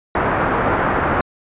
white low-pass noise, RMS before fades -18 dBFS, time 0.15-1.21 s, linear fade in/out 2 ms, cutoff 1500 Hz, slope 24 dB/octave, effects resampled to 8000 Hz

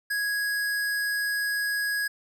square tone, 1661 Hz, G#6, in tune, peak -26 dBFS, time 0.1-2.08 s, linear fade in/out 10 ms, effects none

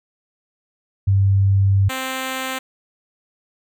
sine / 5% pulse tone pair in turn, 98 / 261.6 Hz, G2 / C4, 0 / 0 cents, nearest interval octave + perfect fourth, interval 1700 cents, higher second, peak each -12 dBFS, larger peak neither, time 1.07-1.89 / 1.89-2.59 s, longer first, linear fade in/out 10 ms, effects none

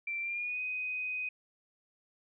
sine tone with pitch glide, 2349 to 2503 Hz, D7 to D#7, 0 to +10 cents, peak -33 dBFS, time 0.07-1.29 s, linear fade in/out 5 ms, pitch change +110 cents, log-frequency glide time 0.21-0.6 s, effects none

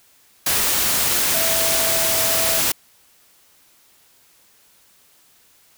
sine tone in noise, 657 Hz, E5, 6 cents flat, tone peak -26 dBFS, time 1.34-2.6 s, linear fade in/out 5 ms, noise white, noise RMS -19 dBFS, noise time 0.46-2.72 s, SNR -10 dB, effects white hiss -55 dBFS RMS until 5.77 s

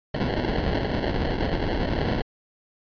pink noise with sample-and-hold, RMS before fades -25 dBFS, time 0.14-2.22 s, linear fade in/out 5 ms, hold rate 1225 Hz, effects resampled to 11025 Hz

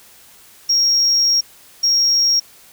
sine tone bursts at uneven times, 5588 Hz, F8, in tune, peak -10 dBFS, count 2, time 0.69-1.41 / 1.83-2.4 s, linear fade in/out 10 ms, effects tanh soft clip ceiling -10 dBFS + white hiss -46 dBFS RMS until 2.72 s

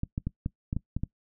clicks, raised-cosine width 5 ms, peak -17 dBFS, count 8, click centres 0.034 / 0.179 / 0.27 / 0.461 / 0.729 / 0.766 / 0.966 / 1.035 s, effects noise-tail reverb RT60 0.1 s tail -21 dB re dry

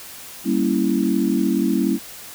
sine chord, G diminished seventh, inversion none, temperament equal, 196 / 233.1 / 277.2 / 329.6 Hz, G3 / Bb3 / Db4 / Fb4, 0 / 0 / 0 / 0 cents, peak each -22 dBFS, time 0.44-1.99 s, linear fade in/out 50 ms, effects white hiss -38 dBFS RMS until 2.34 s

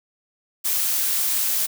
blue noise, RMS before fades -22 dBFS, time 0.64-1.67 s, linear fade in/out 20 ms, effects none

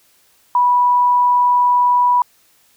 sine tone, 981 Hz, B5, 12 cents flat, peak -10 dBFS, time 0.55-2.22 s, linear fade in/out 2 ms, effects white hiss -55 dBFS RMS until 2.76 s

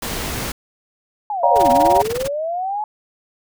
pink noise, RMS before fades -25 dBFS, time 0.02-0.52 s, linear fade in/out 5 ms
sine linear two-way sweep, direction down then up, 861 to 238.8 to 861 Hz, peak -20 dBFS, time 1.3-2.84 s, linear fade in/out 2 ms, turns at 1.7 s
sine chord, G half-diminished seventh, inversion second, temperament just, 564.5 / 705.6 / 784 / 940.8 Hz, Db5 / F5 / G5 / Bb5, +31 / +18 / 0 / +16 cents, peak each -17 / -15 / -20 / -16 dBFS, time 1.43-2.02 s, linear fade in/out 5 ms
pink noise with tremolo, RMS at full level -25 dBFS, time 1.55-2.29 s, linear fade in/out 20 ms, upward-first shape sine, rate 20 Hz, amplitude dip 95%
effects none

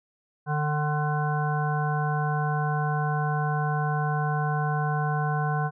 harmonic tone, 150 Hz, D3, 37 cents sharp, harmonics 1 / 3 / 5 / 7 / 9 / 10, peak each -25 / -36 / -30 / -33 / -44 / -34 dBFS, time 0.46-5.71 s, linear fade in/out 50 ms, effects none

